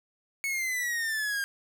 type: exponential sweep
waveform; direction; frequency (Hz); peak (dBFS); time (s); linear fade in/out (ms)
45% pulse; down; 2217 to 1600; -28; 0.44-1.44; 0
effects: none